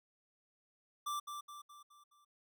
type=tone with echo; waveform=square; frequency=1174.7 Hz; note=D6; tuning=in tune; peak=-37 dBFS; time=1.06-1.2 s; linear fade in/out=10 ms; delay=210 ms; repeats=5; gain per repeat=-6 dB; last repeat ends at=2.25 s; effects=none